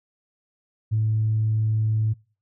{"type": "tone", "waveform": "sine", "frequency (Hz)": 109.2, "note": "A2", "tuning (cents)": -13, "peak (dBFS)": -18, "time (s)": [0.91, 2.14], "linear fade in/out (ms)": 20, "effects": ["noise-tail reverb RT60 0.4 s tail -26 dB re dry", "tanh soft clip ceiling -14 dBFS"]}